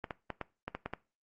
clicks, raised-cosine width 0.5 ms, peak -21 dBFS, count 8, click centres 0.042 / 0.108 / 0.303 / 0.413 / 0.68 / 0.75 / 0.86 / 0.936 s, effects noise-tail reverb RT60 0.3 s tail -20 dB re dry + Opus 32 kbps

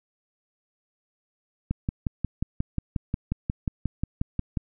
click train, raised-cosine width 5 ms, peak -13 dBFS, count 17, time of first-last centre 1.71-4.572 s, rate 5.59 Hz, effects none

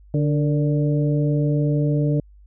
harmonic tone with a mistuned harmonic, 146.83 Hz, D3, in tune, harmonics 1 / 2 / 3 / 4, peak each -18 / -24 / -28 / -30 dBFS, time 0.14-2.2 s, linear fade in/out 2 ms, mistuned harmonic 3, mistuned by +60 cents, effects added 50 Hz sine -45 dBFS peak until 2.46 s

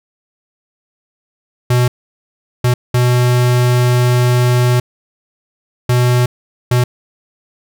square tone bursts at uneven times, 123.5 Hz, B2, in tune, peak -10 dBFS, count 5, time 1.7-1.88 / 2.64-2.74 / 2.94-4.8 / 5.89-6.26 / 6.71-6.84 s, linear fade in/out 5 ms, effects none

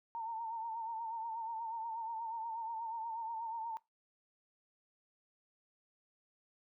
sine tone with vibrato, 908 Hz, A#5, 46 cents flat, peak -38 dBFS, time 0.15-3.77 s, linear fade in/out 0 ms, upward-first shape sine, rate 8.3 Hz, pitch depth 55 cents each way, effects noise-tail reverb RT60 0.2 s tail -21 dB re dry

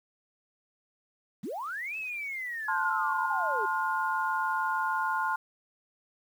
sine linear two-way sweep, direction up then down, 148.9 to 2636 to 374 Hz, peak -33 dBFS, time 1.43-3.66 s, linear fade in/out 10 ms, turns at 1.97 s
sine chord, F major, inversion first, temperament equal with one note detuned, 880 / 1046.5 / 1427.1 Hz, A5 / C6 / F6, 0 / 0 / +37 cents, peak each -31 dBFS, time 2.68-5.36 s, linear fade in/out 5 ms
effects 9-bit

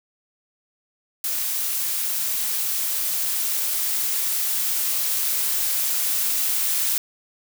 blue noise with level ramp, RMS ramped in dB -25 to -22 dBFS, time 1.24-6.98 s, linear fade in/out 2 ms, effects none

